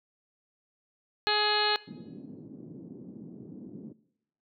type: harmonic tone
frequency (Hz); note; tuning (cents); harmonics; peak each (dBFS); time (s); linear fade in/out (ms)
420; G#4; +19; 1 / 2 / 3 / 4 / 5 / 6 / 7 / 8 / 9 / 10; -32 / -30 / -35 / -31 / -40 / -35 / -36 / -39 / -36 / -29; 1.27-1.76; 0
type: band-pass noise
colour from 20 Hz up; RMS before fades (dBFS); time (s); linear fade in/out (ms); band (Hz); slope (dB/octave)
white; -45; 1.87-3.93; 10; 160 to 290; 24
effects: noise-tail reverb RT60 0.8 s tail -20 dB re dry